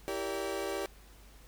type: chord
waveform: 35% pulse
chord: E half-diminished seventh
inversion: none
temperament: equal with one note detuned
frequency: 329.6 / 392 / 466.2 / 574.9 Hz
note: E4 / G4 / Bb4 / D5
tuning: 0 / 0 / 0 / -37 cents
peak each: -40 / -35 / -40 / -37 dBFS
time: 0.08-0.86 s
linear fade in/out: 0 ms
effects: added 50 Hz sine -55 dBFS peak until 1.47 s + pink hiss -59 dBFS RMS until 1.47 s